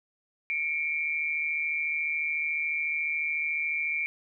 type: tone pair together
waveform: sine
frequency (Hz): 2195 / 2349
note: C#7 / D7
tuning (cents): -18 / 0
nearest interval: minor second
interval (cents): 118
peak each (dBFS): -32 / -28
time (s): 0.5-4.06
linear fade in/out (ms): 0
effects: none